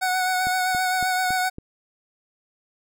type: tone with vibrato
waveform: 25% pulse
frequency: 740 Hz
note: F#5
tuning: in tune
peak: -17 dBFS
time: 0.01-1.5 s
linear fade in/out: 20 ms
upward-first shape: sine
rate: 7.7 Hz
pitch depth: 22 cents each way
type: click train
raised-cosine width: 3 ms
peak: -22 dBFS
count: 5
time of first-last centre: 0.47-1.584 s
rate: 3.59 Hz
effects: none